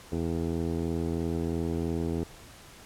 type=tone with low-pass filter; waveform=15% pulse; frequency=83 Hz; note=E2; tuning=12 cents sharp; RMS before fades=-30 dBFS; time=0.12-2.24 s; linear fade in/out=5 ms; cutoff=480 Hz; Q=2.7; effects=pink hiss -50 dBFS RMS until 2.85 s + low-pass 12000 Hz 12 dB/octave